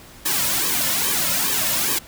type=noise with flanger; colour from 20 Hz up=white; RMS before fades=-21 dBFS; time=0.25-1.99 s; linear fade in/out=10 ms; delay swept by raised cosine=1.4 to 2.6 ms; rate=2.4 Hz; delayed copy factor=-0.9; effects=pink hiss -44 dBFS RMS until 2.07 s